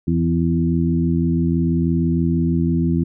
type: harmonic tone with a mistuned harmonic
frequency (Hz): 83.4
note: E2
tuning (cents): +21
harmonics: 1 / 2 / 3 / 4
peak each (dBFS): -23 / -18 / -21 / -24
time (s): 0.07-3.04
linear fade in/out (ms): 10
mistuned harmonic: 3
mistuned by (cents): +19
effects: none